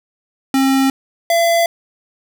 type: tone pair in turn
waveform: square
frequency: 268.5 / 676.6 Hz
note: C4 / E5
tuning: +45 / +45 cents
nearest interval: octave + major third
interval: 1600 cents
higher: second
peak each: -12 dBFS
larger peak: neither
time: 0.54-0.9 / 1.3-1.66 s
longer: neither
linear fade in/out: 2 ms
effects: none